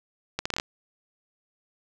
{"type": "accelerating click train", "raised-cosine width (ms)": 0.2, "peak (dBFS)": -10, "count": 7, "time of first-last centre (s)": [0.39, 0.599], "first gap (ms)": 65, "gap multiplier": 0.74, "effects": []}